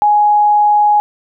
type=tone; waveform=sine; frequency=834 Hz; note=G#5; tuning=7 cents sharp; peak=-7 dBFS; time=0.02-1 s; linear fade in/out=0 ms; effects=none